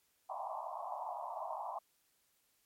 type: band-pass noise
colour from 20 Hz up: pink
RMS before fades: -42 dBFS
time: 0.29-1.79 s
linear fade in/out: 10 ms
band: 630 to 1100 Hz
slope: 96 dB/octave
effects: white hiss -75 dBFS RMS until 2.65 s + MP3 64 kbps